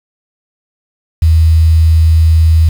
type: tone with quantisation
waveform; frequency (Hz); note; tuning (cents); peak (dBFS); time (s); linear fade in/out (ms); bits
sine; 80.7; E2; -36; -4; 1.22-2.69; 5; 5
effects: none